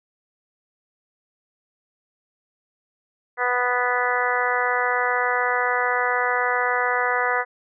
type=harmonic tone; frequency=246.9 Hz; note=B3; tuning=in tune; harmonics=2 / 3 / 4 / 5 / 6 / 7 / 8; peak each=-27 / -27 / -27 / -27 / -27 / -27 / -27 dBFS; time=3.37-7.45 s; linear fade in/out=50 ms; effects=none